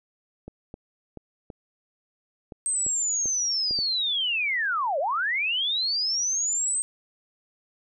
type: clicks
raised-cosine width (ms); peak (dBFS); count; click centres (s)
2; -25; 9; 0.48 / 0.741 / 1.173 / 1.502 / 2.522 / 2.865 / 3.257 / 3.71 / 3.789
type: linear two-way sweep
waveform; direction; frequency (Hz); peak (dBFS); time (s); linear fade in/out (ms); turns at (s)
sine; down then up; 8390 to 521 to 8390; -23; 2.66-6.82; 0; 4.99
effects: none